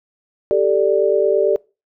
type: chord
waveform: sine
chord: G suspended second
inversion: none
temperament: just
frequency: 392 / 441 / 588 Hz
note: G4 / A4 / D5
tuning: 0 / +4 / +2 cents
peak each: -17 dBFS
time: 0.51-1.56 s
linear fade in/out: 0 ms
effects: noise-tail reverb RT60 0.3 s tail -24 dB re dry